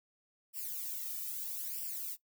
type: noise with flanger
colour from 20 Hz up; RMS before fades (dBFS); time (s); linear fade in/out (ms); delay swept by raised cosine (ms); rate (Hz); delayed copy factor
violet; -40; 0.53-2.17; 50; 0.38 to 1.68; 0.78; +0.95
effects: noise-tail reverb RT60 0.1 s tail -17 dB re dry